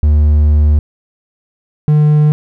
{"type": "tone pair in turn", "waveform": "triangle", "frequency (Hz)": [75, 150.48], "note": ["D2", "D3"], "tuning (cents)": [37, 42], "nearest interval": "octave", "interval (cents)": 1205, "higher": "second", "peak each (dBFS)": -4, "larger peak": "neither", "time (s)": [[0.03, 0.79], [1.88, 2.32]], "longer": "first", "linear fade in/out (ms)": 0, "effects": []}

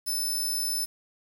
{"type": "tone", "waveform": "15% pulse", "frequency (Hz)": 5274, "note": "E8", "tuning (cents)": 0, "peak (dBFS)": -21, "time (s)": [0.06, 0.86], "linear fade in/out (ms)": 20, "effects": ["8-bit"]}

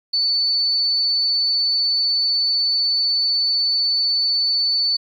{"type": "tone", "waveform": "sine", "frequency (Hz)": 4492, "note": "C#8", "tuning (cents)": 22, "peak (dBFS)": -16, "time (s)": [0.13, 4.97], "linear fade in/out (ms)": 10, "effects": ["9-bit"]}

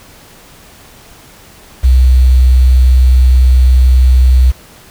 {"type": "tone with quantisation", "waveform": "sine", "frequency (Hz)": 63.5, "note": "B1", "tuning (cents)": 49, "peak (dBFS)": -3, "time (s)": [1.83, 4.52], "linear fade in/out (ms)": 20, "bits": 5, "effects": ["pink hiss -39 dBFS RMS until 4.9 s"]}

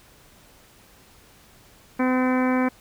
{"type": "harmonic tone", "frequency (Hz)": 255.3, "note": "C4", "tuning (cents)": -42, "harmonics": [1, 2, 3, 4, 5, 6, 7, 8, 9], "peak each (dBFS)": [-20, -27, -31, -30, -35, -34, -36, -38, -35], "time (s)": [1.99, 2.69], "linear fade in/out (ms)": 10, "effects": ["pink hiss -53 dBFS RMS until 2.8 s"]}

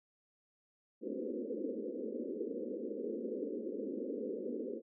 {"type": "band-pass noise", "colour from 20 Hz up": "white", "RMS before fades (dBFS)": -40, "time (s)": [1.01, 4.82], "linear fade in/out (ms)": 50, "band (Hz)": [210, 520], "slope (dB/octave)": 96, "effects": []}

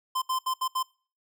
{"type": "tone bursts at uneven times", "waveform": "square", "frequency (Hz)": 1036, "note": "C6", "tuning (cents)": -17, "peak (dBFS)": -26, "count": 5, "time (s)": [[0.15, 0.22], [0.29, 0.39], [0.46, 0.54], [0.61, 0.68], [0.75, 0.83]], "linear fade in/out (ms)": 10, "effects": ["noise-tail reverb RT60 0.4 s tail -24 dB re dry"]}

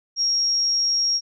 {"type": "tone", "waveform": "sine", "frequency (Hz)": 5588, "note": "F8", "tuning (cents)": 0, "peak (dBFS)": -18, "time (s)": [0.16, 1.21], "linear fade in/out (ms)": 50, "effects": []}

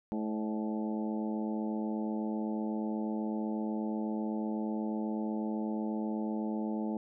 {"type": "harmonic tone with a mistuned harmonic", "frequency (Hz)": 108.1, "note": "A2", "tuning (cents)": -30, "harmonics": [2, 3, 4, 5, 6, 7, 8], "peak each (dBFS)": [-33, -38, -44, -45, -47, -48, -46], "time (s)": [0.12, 6.97], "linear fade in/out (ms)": 0, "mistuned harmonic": 6, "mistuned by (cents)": -38, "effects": []}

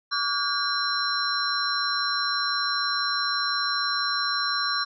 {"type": "tone cluster", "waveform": "sine", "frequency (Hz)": [1146, 1432, 1607, 4083, 5510], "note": ["D6", "F6", "G6", "C8", "F8"], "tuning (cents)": [-43, 43, 43, -43, -24], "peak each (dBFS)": [-28, -31, -33, -28, -31], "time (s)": [0.11, 4.85], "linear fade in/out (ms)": 20, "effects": []}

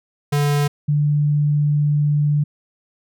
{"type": "tone pair in turn", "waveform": ["square", "sine"], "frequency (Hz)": [145.1, 147.38], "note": ["D3", "D3"], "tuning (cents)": [-21, 6], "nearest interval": "unison", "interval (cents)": 27, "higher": "second", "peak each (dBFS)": [-16, -14], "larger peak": "second", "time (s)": [[0.32, 0.68], [0.88, 2.44]], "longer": "second", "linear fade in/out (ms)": 10, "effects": []}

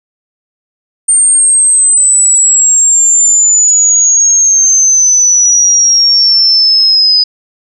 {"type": "exponential sweep", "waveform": "sine", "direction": "down", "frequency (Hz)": [8780, 4978], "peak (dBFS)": -4, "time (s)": [1.08, 7.24], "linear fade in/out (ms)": 10, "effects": []}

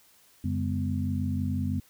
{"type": "tone cluster", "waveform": "sine", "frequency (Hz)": [91.1, 141.2, 204.5, 250.6], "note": ["F#2", "C#3", "G#3", "B3"], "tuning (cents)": [-26, 32, -26, 25], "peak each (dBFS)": [-29, -35, -33, -32], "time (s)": [0.44, 1.8], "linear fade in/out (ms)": 5, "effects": ["white hiss -60 dBFS RMS until 1.89 s"]}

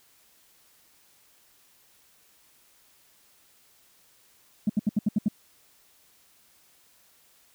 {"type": "tone bursts", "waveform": "sine", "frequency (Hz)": 210, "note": "G#3", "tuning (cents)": 19, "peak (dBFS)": -18, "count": 7, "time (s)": [4.67, 5.284], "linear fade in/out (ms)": 5, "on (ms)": 26, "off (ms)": 72, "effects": ["tanh soft clip ceiling -16 dBFS", "white hiss -61 dBFS RMS until 7.54 s"]}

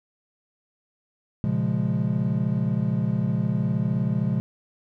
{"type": "chord", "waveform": "triangle", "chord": "Bb minor seventh", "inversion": "none", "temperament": "equal with one note detuned", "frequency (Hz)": [119.2, 138.59, 174.61, 207.7], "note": ["Bb2", "Db3", "F3", "Ab3"], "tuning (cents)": [39, 0, 0, 0], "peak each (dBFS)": -25, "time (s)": [1.44, 4.4], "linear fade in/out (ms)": 0, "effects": []}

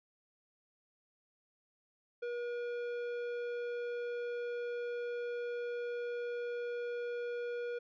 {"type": "tone with tanh clipping", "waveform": "sine", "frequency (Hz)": 480.2, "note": "B4", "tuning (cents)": -49, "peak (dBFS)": -38, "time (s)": [2.22, 7.79], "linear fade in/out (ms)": 10, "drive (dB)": 12, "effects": []}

